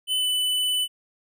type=tone with pitch glide; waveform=square; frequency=3020 to 2994 Hz; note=F#7 to F#7; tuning=+35 to +20 cents; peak=-22 dBFS; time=0.07-0.88 s; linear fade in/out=50 ms; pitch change=-15 cents; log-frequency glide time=0.19-0.25 s; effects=none